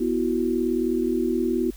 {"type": "chord", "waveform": "sine", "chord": "B suspended fourth", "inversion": "none", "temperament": "equal with one note detuned", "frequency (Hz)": [246.9, 331, 370], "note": ["B3", "E4", "F#4"], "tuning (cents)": [0, 7, 0], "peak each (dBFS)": -25, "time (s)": [0, 1.71], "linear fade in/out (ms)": 10, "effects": ["added 48 Hz sine -40 dBFS peak until 1.76 s", "white hiss -51 dBFS RMS until 1.76 s"]}